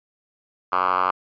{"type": "tone with band-pass filter", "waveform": "5% pulse", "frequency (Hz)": 91.8, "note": "F#2", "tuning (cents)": -13, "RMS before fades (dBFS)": -21, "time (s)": [0.72, 1.11], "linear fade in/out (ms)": 5, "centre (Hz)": 1200, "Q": 4.3, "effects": ["resampled to 11025 Hz"]}